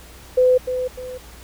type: tone with echo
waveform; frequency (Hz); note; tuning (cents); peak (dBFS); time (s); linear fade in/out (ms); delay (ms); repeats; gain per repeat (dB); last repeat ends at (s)
sine; 506; B4; +42; -11; 0.37-0.58; 10; 300; 2; -9; 1.18
effects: added 60 Hz sine -44 dBFS peak until 1.43 s + pink hiss -44 dBFS RMS until 1.43 s